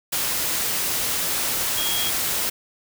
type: tone in noise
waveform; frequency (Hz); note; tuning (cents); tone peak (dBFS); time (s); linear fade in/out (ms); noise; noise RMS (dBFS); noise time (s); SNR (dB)
sine; 3282; G#7; -21; -26; 1.77-2.1; 10; white; -24; 0.12-2.5; -5
effects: none